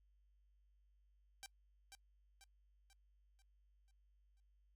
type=tone with echo; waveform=5% pulse; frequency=782 Hz; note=G5; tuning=4 cents flat; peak=-38 dBFS; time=1.43-1.46 s; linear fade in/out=0 ms; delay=490 ms; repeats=6; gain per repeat=-6 dB; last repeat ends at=4.4 s; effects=noise-tail reverb RT60 0.1 s tail -23 dB re dry + added 50 Hz sine -70 dBFS peak until 4.75 s